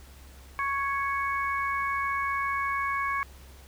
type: harmonic tone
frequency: 554.4 Hz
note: C#5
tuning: in tune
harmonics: 2 / 3 / 4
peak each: -28 / -33 / -33 dBFS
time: 0.59-3.23 s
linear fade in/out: 0 ms
effects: added 67 Hz sine -48 dBFS peak until 3.67 s + pink hiss -54 dBFS RMS until 3.67 s